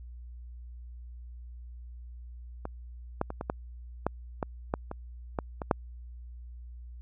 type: clicks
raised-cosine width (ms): 1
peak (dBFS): -21 / -13 / -22 / -20 / -14 / -12 / -15 / -13 / -22 / -15 / -20 / -8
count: 12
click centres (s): 2.654 / 3.214 / 3.304 / 3.411 / 3.499 / 4.066 / 4.428 / 4.739 / 4.914 / 5.388 / 5.618 / 5.712
effects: added 60 Hz sine -42 dBFS peak until 7.01 s